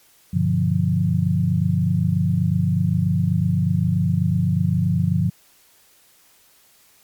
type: chord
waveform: sine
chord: G dominant seventh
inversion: none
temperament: equal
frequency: 98 / 123.47 / 146.83 / 174.61 Hz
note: G2 / B2 / D3 / F3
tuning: 0 / 0 / 0 / 0 cents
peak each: -22 / -25 / -22 / -20 dBFS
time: 0.33-5.3 s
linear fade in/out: 10 ms
effects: white hiss -55 dBFS RMS until 7.03 s + MP3 96 kbps